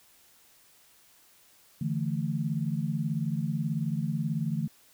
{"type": "chord", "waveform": "sine", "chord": "D suspended second", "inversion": "none", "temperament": "just", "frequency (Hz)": [146.83, 165.19, 220.2], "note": ["D3", "E3", "A3"], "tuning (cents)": [0, 4, 2], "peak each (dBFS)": [-31, -31, -33], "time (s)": [1.81, 4.68], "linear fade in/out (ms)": 5, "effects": ["white hiss -60 dBFS RMS until 4.93 s"]}